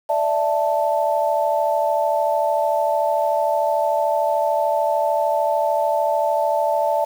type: chord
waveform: sine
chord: D suspended second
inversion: none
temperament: just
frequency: 587.3 / 660.7 / 881 Hz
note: D5 / E5 / A5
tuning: 0 / +4 / +2 cents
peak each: -21 dBFS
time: 0.09-7.05 s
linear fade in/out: 10 ms
effects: 7-bit